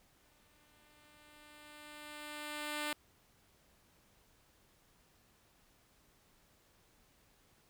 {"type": "tone with exponential growth", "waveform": "5% pulse", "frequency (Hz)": 298.5, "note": "D4", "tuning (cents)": 28, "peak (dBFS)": -24, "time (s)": [0.21, 2.93], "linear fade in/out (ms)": 0, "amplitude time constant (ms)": 590, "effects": ["pink hiss -69 dBFS RMS until 7.69 s"]}